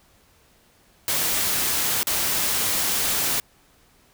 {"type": "noise with dropouts", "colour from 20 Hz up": "white", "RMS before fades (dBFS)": -23, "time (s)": [1.08, 3.4], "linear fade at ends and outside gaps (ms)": 1, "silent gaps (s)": [2.031, 2.07], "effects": ["pink hiss -58 dBFS RMS until 4.13 s"]}